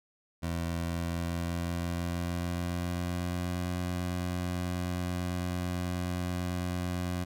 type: tone with pitch glide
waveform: 20% pulse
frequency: 84.3 to 89.16 Hz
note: E2 to F2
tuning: +39 to +36 cents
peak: -26 dBFS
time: 0.42-7.25 s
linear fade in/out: 20 ms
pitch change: +97 cents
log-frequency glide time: 0.65-3.71 s
effects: none